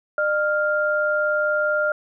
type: tone pair together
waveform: sine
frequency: 604 / 1398.9 Hz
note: D5 / F6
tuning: +48 / +2 cents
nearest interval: octave + minor third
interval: 1454 cents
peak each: -21 dBFS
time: 0.18-1.92 s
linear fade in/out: 2 ms
effects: none